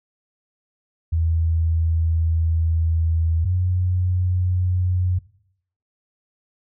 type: tone pair in turn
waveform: sine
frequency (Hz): 81.8 / 90.73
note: E2 / F#2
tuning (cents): -13 / -33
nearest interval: major second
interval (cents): 180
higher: second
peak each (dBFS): -17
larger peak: neither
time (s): 1.12-3.45 / 3.45-5.19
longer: first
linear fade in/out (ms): 10
effects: noise-tail reverb RT60 0.7 s tail -19 dB re dry